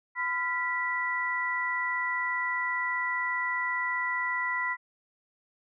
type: tone cluster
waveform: sine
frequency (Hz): 1008 / 1386 / 1963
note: B5 / F6 / B6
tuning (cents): +35 / -14 / -11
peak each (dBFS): -32 / -37 / -29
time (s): 0.15-4.77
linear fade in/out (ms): 50
effects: none